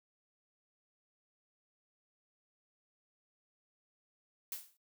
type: noise with exponential decay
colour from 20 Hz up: blue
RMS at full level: -38 dBFS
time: 4.52-4.77 s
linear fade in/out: 1 ms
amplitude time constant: 53 ms
effects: noise-tail reverb RT60 0.1 s tail -20 dB re dry